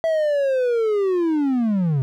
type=linear sweep; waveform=triangle; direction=down; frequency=659.3 to 127.2 Hz; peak=-15 dBFS; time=0.04-2.02 s; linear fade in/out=0 ms; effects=none